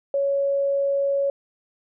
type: tone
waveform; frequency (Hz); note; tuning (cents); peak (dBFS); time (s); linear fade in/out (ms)
sine; 557; C#5; +8; -19; 0.14-1.3; 2
effects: none